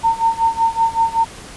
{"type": "tone with tremolo", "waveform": "sine", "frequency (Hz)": 910, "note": "A#5", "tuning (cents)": -42, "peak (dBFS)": -10, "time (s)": [0.03, 1.25], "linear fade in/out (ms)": 20, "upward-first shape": "sine", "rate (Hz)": 5.3, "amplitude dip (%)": 90, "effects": ["pink hiss -36 dBFS RMS until 1.56 s", "resampled to 24000 Hz"]}